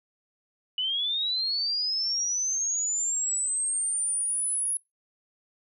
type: linear sweep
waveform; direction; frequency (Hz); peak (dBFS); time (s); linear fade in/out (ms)
sine; up; 2947 to 10548; -25; 0.78-4.77; 2
effects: noise-tail reverb RT60 0.2 s tail -26 dB re dry